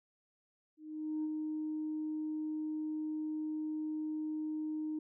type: tone with ADSR envelope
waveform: sine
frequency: 308.9 Hz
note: D#4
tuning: 12 cents flat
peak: -31 dBFS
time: 0.77-4.99 s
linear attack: 470 ms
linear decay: 35 ms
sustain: -3 dB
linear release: 5 ms
effects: tanh soft clip ceiling -30 dBFS